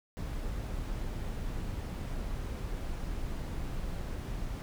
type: noise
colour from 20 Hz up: brown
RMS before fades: -36 dBFS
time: 0.17-4.62 s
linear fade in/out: 0 ms
effects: none